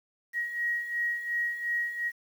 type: beating tone pair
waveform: sine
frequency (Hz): 1894 / 1896.8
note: A#6 / A#6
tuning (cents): +27 / +30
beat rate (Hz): 2.8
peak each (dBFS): -35 / -29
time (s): 0.33-2.12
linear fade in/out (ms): 50
effects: 9-bit